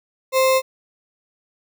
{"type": "tone with sample-and-hold", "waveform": "sine", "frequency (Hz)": 524, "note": "C5", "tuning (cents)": 2, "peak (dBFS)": -13, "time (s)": [0.32, 0.62], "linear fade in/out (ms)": 50, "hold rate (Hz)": 1575, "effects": []}